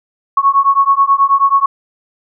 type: beating tone pair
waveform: sine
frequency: 1100 / 1109.3 Hz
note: C#6 / C#6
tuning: -14 / +1 cents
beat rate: 9.3 Hz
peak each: -11 dBFS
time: 0.37-1.66 s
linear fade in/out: 5 ms
effects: none